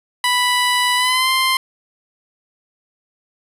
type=tone with pitch glide; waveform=15% pulse; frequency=987.8 to 1046.5 Hz; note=B5 to C6; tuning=0 to 0 cents; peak=-8 dBFS; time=0.24-1.57 s; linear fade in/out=2 ms; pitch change=+100 cents; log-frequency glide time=0.96-1.3 s; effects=resampled to 32000 Hz + 8-bit